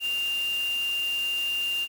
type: tone in noise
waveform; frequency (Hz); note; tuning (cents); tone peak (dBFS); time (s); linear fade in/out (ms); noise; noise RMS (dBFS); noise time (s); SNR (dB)
sine; 2794; F7; 0; -25; 0-1.88; 50; white; -41; 0-1.88; +13
effects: none